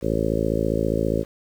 harmonic tone, 54.9 Hz, A1, 3 cents flat, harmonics 1 / 2 / 3 / 4 / 5 / 6 / 7 / 8 / 9 / 10, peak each -29 / -29 / -29 / -29 / -29 / -29 / -29 / -29 / -29 / -29 dBFS, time 0.01-1.25 s, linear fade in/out 50 ms, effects 8-bit

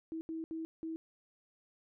sine tone bursts at uneven times, 323.4 Hz, E4, 33 cents flat, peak -37 dBFS, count 4, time 0.12-0.21 / 0.29-0.44 / 0.51-0.65 / 0.83-0.96 s, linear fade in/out 0 ms, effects none

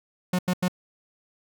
45% pulse tone bursts, 181.1 Hz, F#3, 37 cents flat, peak -21 dBFS, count 3, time 0.33-0.682 s, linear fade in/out 5 ms, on 58 ms, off 89 ms, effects none

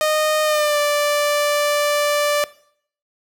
sawtooth tone with pitch glide, 616 to 586.8 Hz, D#5 to D5, -17 to -2 cents, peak -12 dBFS, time 0.01-2.44 s, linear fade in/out 0 ms, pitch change -85 cents, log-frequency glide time 0.43-0.79 s, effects noise-tail reverb RT60 0.6 s tail -19 dB re dry

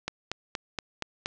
click train, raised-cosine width 0.2 ms, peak -13 dBFS, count 6, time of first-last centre 0.08-1.259 s, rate 4.24 Hz, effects low-pass 7000 Hz 12 dB/octave

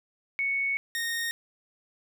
sine / sawtooth tone pair in turn, 2217 / 1852.4 Hz, C#7 / A#6, 0 / -11 cents, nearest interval minor third, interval 311 cents, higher first, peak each -25 dBFS, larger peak neither, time 0.39-0.77 / 0.95-1.31 s, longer first, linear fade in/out 0 ms, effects none

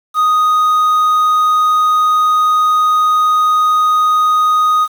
triangle tone with quantisation, 1244.5 Hz, D#6, in tune, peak -7 dBFS, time 0.14-4.88 s, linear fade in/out 50 ms, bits 6, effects none

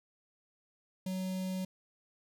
square tone with notch filter, 186.7 Hz, F#3, 16 cents sharp, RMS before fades -36 dBFS, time 1.06-1.65 s, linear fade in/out 5 ms, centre 1400 Hz, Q 0.68, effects none

